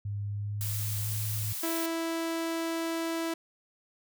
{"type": "tone with pitch glide", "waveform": "sine", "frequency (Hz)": [101.8, 106.61], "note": ["G#2", "G#2"], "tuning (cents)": [-34, 46], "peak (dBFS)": -31, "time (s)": [0.05, 1.53], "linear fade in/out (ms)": 5, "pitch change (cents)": 80, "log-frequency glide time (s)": [0.25, 1.22]}
{"type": "noise", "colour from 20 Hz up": "blue", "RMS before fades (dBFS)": -36, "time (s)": [0.61, 1.86], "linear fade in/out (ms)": 0}
{"type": "tone", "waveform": "sawtooth", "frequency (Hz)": 329.6, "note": "E4", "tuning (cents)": 0, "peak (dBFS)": -26, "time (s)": [1.63, 3.34], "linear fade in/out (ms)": 5}
{"effects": []}